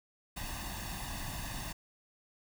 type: noise with comb filter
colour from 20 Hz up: pink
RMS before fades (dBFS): -40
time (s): 0.36-1.73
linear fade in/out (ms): 10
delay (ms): 1.1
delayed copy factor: +0.75
effects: none